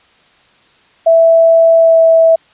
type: tone with pitch glide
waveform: sine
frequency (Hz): 659.3 to 654.4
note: E5 to E5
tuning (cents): 0 to -13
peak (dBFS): -4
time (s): 1.06-2.36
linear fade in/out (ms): 10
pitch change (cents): -13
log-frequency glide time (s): 1.78-1.99
effects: white hiss -49 dBFS RMS until 2.53 s + resampled to 8000 Hz